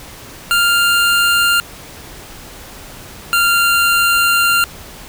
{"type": "tone pair in turn", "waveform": "25% pulse", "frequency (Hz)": [1397, 1389.6], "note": ["F6", "F6"], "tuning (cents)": [0, -9], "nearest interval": "unison", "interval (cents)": 9, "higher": "first", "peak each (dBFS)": -7, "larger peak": "neither", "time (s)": [[0.51, 1.6], [3.33, 4.64]], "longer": "second", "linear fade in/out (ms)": 0, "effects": ["pink hiss -35 dBFS RMS until 5.08 s"]}